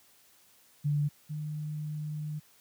sine tone pair in turn, 146.6 / 151.51 Hz, D3 / D#3, -3 / -46 cents, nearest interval minor second, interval 57 cents, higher second, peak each -25 / -33 dBFS, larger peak first, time 0.84-1.09 / 1.29-2.4 s, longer second, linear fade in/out 20 ms, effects white hiss -62 dBFS RMS until 2.6 s + high-pass 60 Hz 12 dB/octave

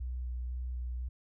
sine tone with vibrato, 61.74 Hz, B1, in tune, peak -34 dBFS, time 0-1.09 s, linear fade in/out 10 ms, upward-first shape square, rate 2 Hz, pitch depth 13 cents each way, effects none

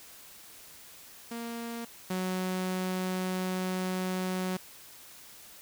sawtooth tone pair in turn, 233.1 / 185.01 Hz, A#3 / F#3, 0 / 0 cents, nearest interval major third, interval 400 cents, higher first, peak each -32 / -26 dBFS, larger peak second, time 1.31-1.85 / 2.1-4.57 s, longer second, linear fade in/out 5 ms, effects white hiss -51 dBFS RMS until 5.61 s

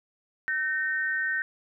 sine tone pair together, 1535 / 1838.7 Hz, G6 / A#6, -37 / -24 cents, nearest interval minor third, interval 313 cents, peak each -28 dBFS, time 0.48-1.42 s, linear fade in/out 0 ms, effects none

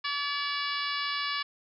harmonic tone, 573 Hz, D5, 43 cents flat, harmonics 2 / 3 / 4 / 5 / 6 / 7 / 8 / 9, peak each -34 / -36 / -37 / -38 / -39 / -39 / -40 / -41 dBFS, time 0.04-1.43 s, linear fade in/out 10 ms, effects none

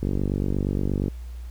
click train, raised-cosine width 3 ms, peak -12 dBFS, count 52, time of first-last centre 0.03-1.082 s, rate 48.5 Hz, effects added 60 Hz sine -33 dBFS peak until 1.5 s + pink hiss -55 dBFS RMS until 1.5 s

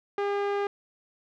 sawtooth tone with low-pass filter, 403.9 Hz, G#4, 48 cents flat, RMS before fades -28 dBFS, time 0.18-0.67 s, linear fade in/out 2 ms, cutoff 2000 Hz, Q 0.65, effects none

